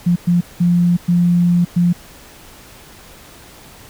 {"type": "tone bursts at uneven times", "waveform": "sine", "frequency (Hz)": 174.61, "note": "F3", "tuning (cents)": 0, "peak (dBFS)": -10, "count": 5, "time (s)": [[0.06, 0.16], [0.27, 0.41], [0.6, 0.97], [1.08, 1.65], [1.76, 1.93]], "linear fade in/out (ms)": 10, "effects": ["pink hiss -41 dBFS RMS until 3.89 s"]}